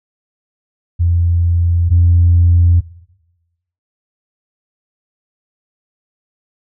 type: tone pair in turn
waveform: sine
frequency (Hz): 85.8 / 86.45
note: F2 / F2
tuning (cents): -30 / -17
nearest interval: unison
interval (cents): 13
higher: second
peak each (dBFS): -9 / -5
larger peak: second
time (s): 0.99-1.9 / 1.9-2.81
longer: neither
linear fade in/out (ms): 20
effects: noise-tail reverb RT60 1.0 s tail -20 dB re dry + tanh soft clip ceiling -2 dBFS